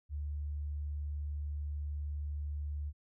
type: tone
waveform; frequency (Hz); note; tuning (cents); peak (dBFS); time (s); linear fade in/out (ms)
sine; 73.42; D2; 0; -35; 0.09-2.93; 50
effects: none